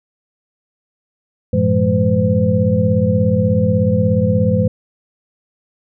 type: tone cluster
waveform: sine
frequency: 96.5 / 113.1 / 173 / 210.5 / 509 Hz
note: G2 / A2 / F3 / G#3 / C5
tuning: -27 / +48 / -16 / +24 / -48 cents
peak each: -18 dBFS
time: 1.53-4.68 s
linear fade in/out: 5 ms
effects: none